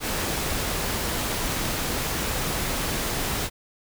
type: noise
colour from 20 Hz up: pink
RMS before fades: -27 dBFS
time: 0-3.5 s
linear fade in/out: 50 ms
effects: none